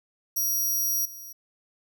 10% pulse tone with level steps, 5740 Hz, F8, 47 cents sharp, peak -18 / -34 dBFS, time 0.36-1.33 s, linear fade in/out 10 ms, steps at 1.05 s, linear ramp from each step 5 ms, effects none

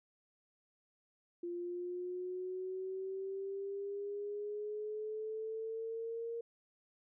sine exponential sweep, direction up, 346.5 to 466.2 Hz, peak -38 dBFS, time 1.43-6.41 s, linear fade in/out 5 ms, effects none

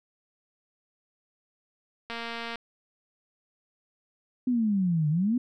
click train, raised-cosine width 0.3 ms, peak -20 dBFS, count 107, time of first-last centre 2.1-2.557 s, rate 232 Hz
sine exponential two-way sweep, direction down then up, 257 to 146.83 to 257 Hz, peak -22 dBFS, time 4.47-5.38 s, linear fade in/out 5 ms, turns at 5.09 s
effects none

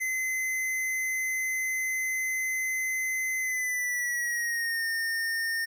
square tone with pitch glide, 2048 to 1824.6 Hz, C7 to A#6, -38 to -38 cents, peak -28 dBFS, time 0-5.66 s, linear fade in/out 20 ms, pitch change -200 cents, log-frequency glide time 3.4-4.86 s, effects none

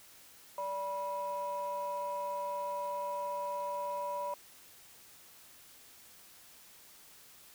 sine tone pair together, 580.3 / 976 Hz, D5 / B5, -21 / -21 cents, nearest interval major sixth, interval 900 cents, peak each -37 / -35 dBFS, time 0.58-4.34 s, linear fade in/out 2 ms, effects tanh soft clip ceiling -29 dBFS + white hiss -57 dBFS RMS until 7.54 s

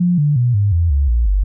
sine tone with pitch steps, 176.9 / 147.05 / 122.23 / 101.6 / 84.46 / 70.2 / 58.36 / 48.51 Hz, F3 / D3 / B2 / G#2 / E2 / C#2 / A#1 / G1, +23 / +3 / -17 / -38 / +43 / +22 / +3 / -17 cents, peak -11 dBFS, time 0-1.44 s, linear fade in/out 10 ms, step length 180 ms, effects none

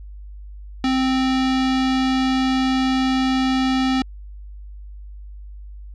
square tone with low-pass filter, 261.4 Hz, C4, 1 cent flat, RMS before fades -19 dBFS, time 0.84-4.02 s, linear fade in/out 2 ms, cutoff 4200 Hz, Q 1.6, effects added 50 Hz sine -34 dBFS peak until 5.94 s

